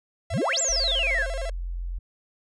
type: exponential two-way sweep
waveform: sine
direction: up then down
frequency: 55 to 7760 to 1465 Hz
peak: -22 dBFS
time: 0.3-1.27 s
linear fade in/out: 50 ms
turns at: 0.6 s
type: tone with vibrato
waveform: 45% pulse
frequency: 600 Hz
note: D5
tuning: 37 cents sharp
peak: -31 dBFS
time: 0.3-1.5 s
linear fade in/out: 5 ms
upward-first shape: square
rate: 13 Hz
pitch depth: 190 cents each way
type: tone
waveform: sine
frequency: 43.65 Hz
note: F1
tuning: in tune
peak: -28 dBFS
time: 0.69-1.99 s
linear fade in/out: 10 ms
effects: resampled to 22050 Hz